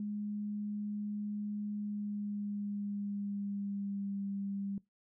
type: tone with pitch glide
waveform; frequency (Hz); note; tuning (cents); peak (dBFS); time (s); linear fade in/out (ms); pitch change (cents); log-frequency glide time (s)
sine; 207.7 to 198.44; G#3 to G3; 0 to +21; -35; 0-4.78; 2; -79; 1.75-4.22
effects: noise-tail reverb RT60 0.2 s tail -22 dB re dry